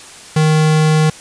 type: tone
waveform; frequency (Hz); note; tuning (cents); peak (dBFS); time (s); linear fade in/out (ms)
square; 155.56; D#3; 0; -10; 0.36-1.1; 5
effects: white hiss -36 dBFS RMS until 1.2 s + resampled to 22050 Hz